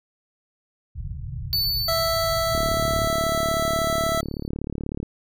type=low-pass noise; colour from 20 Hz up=white; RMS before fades=-32 dBFS; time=0.95-3.08 s; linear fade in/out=20 ms; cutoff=140 Hz; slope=48 dB/octave
type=tone with exponential decay; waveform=square; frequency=4497 Hz; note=C#8; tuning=24 cents sharp; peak=-20 dBFS; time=1.53-4.48 s; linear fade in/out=0 ms; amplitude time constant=640 ms
type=tone; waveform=25% pulse; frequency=659.3 Hz; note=E5; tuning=in tune; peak=-18 dBFS; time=1.88-4.21 s; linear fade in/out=5 ms
type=click train; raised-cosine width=3 ms; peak=-16 dBFS; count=91; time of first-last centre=2.55-5.029 s; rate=36.3 Hz
effects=none